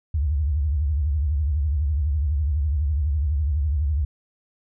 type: tone with vibrato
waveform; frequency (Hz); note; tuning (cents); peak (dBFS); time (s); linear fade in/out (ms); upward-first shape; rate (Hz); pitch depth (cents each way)
sine; 73.42; D2; 0; -19; 0.14-4.05; 5; triangle; 12; 220
effects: none